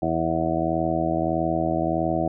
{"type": "harmonic tone", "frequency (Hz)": 81.6, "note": "E2", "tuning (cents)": -17, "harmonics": [1, 2, 3, 4, 5, 6, 7, 8, 9], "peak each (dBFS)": [-34, -29, -32, -26, -37, -38, -31, -27, -28], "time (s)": [0.02, 2.28], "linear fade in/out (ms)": 5, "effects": []}